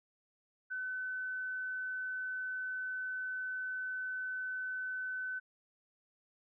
sine tone, 1513 Hz, F#6, 38 cents sharp, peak -36 dBFS, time 0.7-5.4 s, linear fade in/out 20 ms, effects none

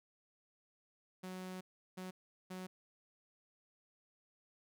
sawtooth tone bursts at uneven times, 185 Hz, F#3, in tune, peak -40 dBFS, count 3, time 1.23-1.61 / 1.97-2.11 / 2.5-2.67 s, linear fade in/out 10 ms, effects none

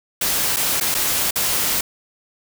white noise with dropouts, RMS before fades -20 dBFS, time 0.21-1.81 s, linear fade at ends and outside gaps 5 ms, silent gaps 0.563-0.567 / 0.801-0.809 / 0.944-0.948 / 1.309-1.357 s, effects none

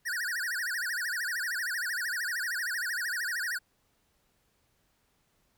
square tone with vibrato, 1661.2 Hz, G#6, in tune, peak -31 dBFS, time 0.05-3.59 s, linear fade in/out 20 ms, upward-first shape sine, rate 13 Hz, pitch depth 250 cents each way, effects pink hiss -72 dBFS RMS until 5.57 s

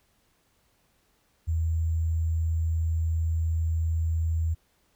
sine tone with sample-and-hold, 81.4 Hz, E2, 21 cents flat, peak -23 dBFS, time 1.47-4.55 s, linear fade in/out 20 ms, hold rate 7350 Hz, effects pink hiss -68 dBFS RMS until 4.95 s

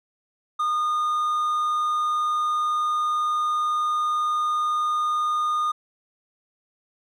triangle tone, 1223 Hz, D#6, 30 cents flat, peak -19 dBFS, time 0.59-5.72 s, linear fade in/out 10 ms, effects none

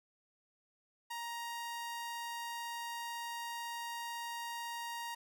sawtooth tone, 938 Hz, A#5, 11 cents sharp, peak -36 dBFS, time 1.1-5.15 s, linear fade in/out 10 ms, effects none

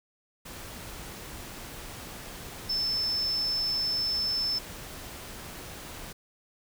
sine tone in noise, 5274 Hz, E8, in tune, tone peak -26 dBFS, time 2.69-4.59 s, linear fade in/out 10 ms, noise pink, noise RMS -42 dBFS, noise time 0.45-6.13 s, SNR +13 dB, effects none

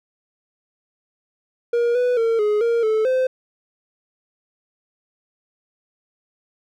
triangle tone with pitch steps, 473.7 / 494.3 / 456.3 / 419.7 / 466.4 / 436.1 / 516 Hz, A#4 / B4 / A#4 / G#4 / A#4 / A4 / C5, +28 / +1 / -37 / +18 / +1 / -15 / -24 cents, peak -14 dBFS, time 1.73-3.27 s, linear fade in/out 5 ms, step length 220 ms, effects none

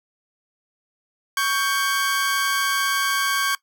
sawtooth tone pair together, 1115.8 / 1578 Hz, C#6 / G6, +11 / +11 cents, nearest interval tritone, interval 600 cents, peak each -19 dBFS, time 1.37-3.55 s, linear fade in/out 2 ms, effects noise-tail reverb RT60 0.1 s tail -19 dB re dry

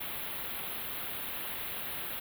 white band-stop noise, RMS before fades -38 dBFS, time 0-2.2 s, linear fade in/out 10 ms, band 3800 to 11000 Hz, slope 48 dB/octave, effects none

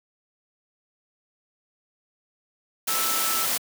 sine tone in noise, 1318 Hz, E6, 1 cent flat, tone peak -30 dBFS, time 2.88-3.46 s, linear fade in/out 10 ms, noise white, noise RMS -25 dBFS, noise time 2.87-3.58 s, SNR -8 dB, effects high-pass 200 Hz 12 dB/octave

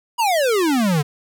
square exponential sweep, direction down, 987 to 139.1 Hz, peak -16 dBFS, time 0.18-1.03 s, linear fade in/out 20 ms, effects none

